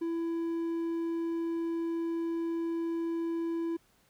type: tone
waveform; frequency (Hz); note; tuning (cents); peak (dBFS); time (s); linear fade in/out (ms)
triangle; 333.2; E4; +19; -28; 0.01-3.77; 10
effects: pink hiss -67 dBFS RMS until 4.09 s